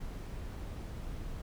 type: noise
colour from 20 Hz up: brown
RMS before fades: -41 dBFS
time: 0-1.42 s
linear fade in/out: 10 ms
effects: none